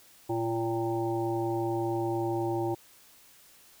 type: harmonic tone with a mistuned harmonic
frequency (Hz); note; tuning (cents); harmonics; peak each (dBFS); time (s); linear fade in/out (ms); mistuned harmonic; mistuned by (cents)
114.4; A#2; -32; 1 / 3 / 5 / 7 / 8; -35 / -29 / -39 / -35 / -40; 0.29-2.75; 10; 7; -22
effects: white hiss -57 dBFS RMS until 3.8 s